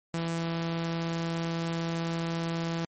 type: tone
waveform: sawtooth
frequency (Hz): 166.5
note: E3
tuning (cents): +18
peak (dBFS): -25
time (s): 0.14-2.85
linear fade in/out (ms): 0
effects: MP3 32 kbps